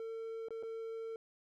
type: tone with dropouts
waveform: triangle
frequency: 451.2 Hz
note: A4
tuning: 44 cents sharp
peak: -38 dBFS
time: 0-1.16 s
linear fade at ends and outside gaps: 1 ms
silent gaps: 0.485-0.506 / 0.627-0.633 s
effects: none